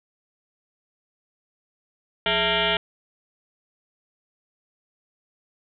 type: tone with frequency modulation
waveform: sine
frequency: 1864.7 Hz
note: A#6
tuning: in tune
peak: -19 dBFS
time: 2.26-2.77 s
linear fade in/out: 2 ms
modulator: 241 Hz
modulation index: 6.4
effects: none